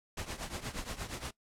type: noise with tremolo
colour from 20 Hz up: pink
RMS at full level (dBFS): -37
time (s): 0.17-1.31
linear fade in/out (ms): 5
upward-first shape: triangle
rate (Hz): 8.5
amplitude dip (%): 85
effects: noise-tail reverb RT60 0.1 s tail -19 dB re dry + low-pass 10000 Hz 12 dB/octave